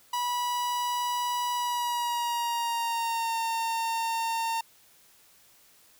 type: tone with pitch glide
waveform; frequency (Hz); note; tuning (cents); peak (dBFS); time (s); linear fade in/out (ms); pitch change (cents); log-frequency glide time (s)
45% pulse; 977 to 911.6; B5 to A#5; -19 to -39; -27; 0.13-4.61; 5; -120; 1.55-3.37
effects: white hiss -59 dBFS RMS until 5.99 s